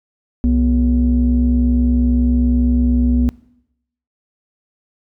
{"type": "tone pair together", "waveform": "sine", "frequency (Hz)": [64.45, 243.5], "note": ["C2", "B3"], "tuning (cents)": [-26, -24], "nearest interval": "octave + major seventh", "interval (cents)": 2302, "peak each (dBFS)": -13, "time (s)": [0.44, 3.29], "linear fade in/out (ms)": 0, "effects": ["noise-tail reverb RT60 0.8 s tail -22 dB re dry", "tanh soft clip ceiling -6 dBFS"]}